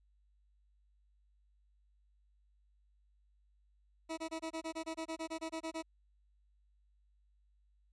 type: tone bursts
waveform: 20% pulse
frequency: 323 Hz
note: E4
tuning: 35 cents flat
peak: -33 dBFS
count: 16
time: 4.09-5.826 s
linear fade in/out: 20 ms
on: 86 ms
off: 24 ms
effects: added 50 Hz sine -68 dBFS peak until 7.92 s + resampled to 22050 Hz